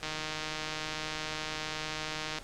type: click train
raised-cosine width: 0.2 ms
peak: -18 dBFS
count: 366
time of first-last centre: 0.03-2.385 s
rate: 155 Hz
effects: pink hiss -49 dBFS RMS until 2.43 s + low-pass 8000 Hz 12 dB/octave